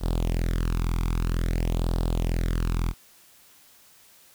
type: tone with flanger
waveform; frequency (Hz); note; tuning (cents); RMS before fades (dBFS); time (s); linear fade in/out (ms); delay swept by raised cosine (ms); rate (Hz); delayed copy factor
sawtooth; 42.07; E1; +36; -25; 0-2.94; 50; 0.22 to 0.86; 0.51; +0.75
effects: white hiss -55 dBFS RMS until 4.34 s